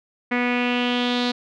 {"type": "tone with low-pass filter sweep", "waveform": "sawtooth", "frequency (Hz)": 244.9, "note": "B3", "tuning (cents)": -14, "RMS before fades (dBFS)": -22, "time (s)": [0.31, 1.32], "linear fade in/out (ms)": 10, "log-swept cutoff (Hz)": [2100, 4100], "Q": 4.5, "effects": []}